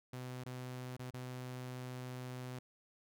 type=tone with dropouts; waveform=sawtooth; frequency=126.5 Hz; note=B2; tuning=42 cents sharp; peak=-39 dBFS; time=0.13-2.59 s; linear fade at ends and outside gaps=5 ms; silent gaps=0.438-0.46 / 0.967-0.993 / 1.107-1.138 s; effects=none